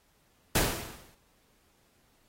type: noise with exponential decay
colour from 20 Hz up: pink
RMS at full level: -23 dBFS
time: 0.55-1.15 s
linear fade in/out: 5 ms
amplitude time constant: 130 ms
effects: pink hiss -68 dBFS RMS until 2.28 s + AAC 48 kbps